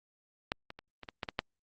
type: clicks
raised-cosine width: 0.3 ms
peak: -14 / -27 / -30 / -28 / -26 / -18 / -20 / -13 dBFS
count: 8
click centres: 0.519 / 0.704 / 0.79 / 1.033 / 1.088 / 1.232 / 1.288 / 1.391 s
effects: Opus 48 kbps